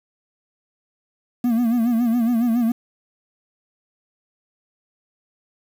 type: tone with vibrato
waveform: triangle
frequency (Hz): 234.8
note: A#3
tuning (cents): +13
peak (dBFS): -14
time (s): 1.44-2.72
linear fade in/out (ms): 5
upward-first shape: sine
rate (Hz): 7.2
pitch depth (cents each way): 90
effects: 7-bit